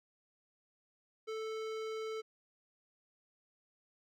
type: tone with hard clipping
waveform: sine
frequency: 440 Hz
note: A4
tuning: in tune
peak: -40 dBFS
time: 1.27-2.22 s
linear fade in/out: 20 ms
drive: 18 dB
effects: none